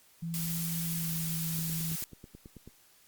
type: tone with pitch glide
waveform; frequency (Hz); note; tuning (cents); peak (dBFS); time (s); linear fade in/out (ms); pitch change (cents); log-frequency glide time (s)
sine; 166.5 to 163.17; E3 to E3; +18 to -17; -33; 0.22-1.96; 10; -35; 0.89-1.19
type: noise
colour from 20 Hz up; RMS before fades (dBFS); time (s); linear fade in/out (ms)
blue; -36; 0.34-2.04; 0
type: click train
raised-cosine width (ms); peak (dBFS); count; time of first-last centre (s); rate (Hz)
3; -34; 11; 1.59-2.676; 9.21
effects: white hiss -62 dBFS RMS until 3.07 s + Opus 48 kbps